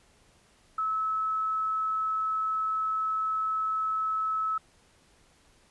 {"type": "tone", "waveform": "sine", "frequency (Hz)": 1298, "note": "E6", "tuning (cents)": -27, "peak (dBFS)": -26, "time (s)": [0.78, 4.58], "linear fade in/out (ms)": 5, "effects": ["pink hiss -62 dBFS RMS until 5.7 s", "resampled to 24000 Hz"]}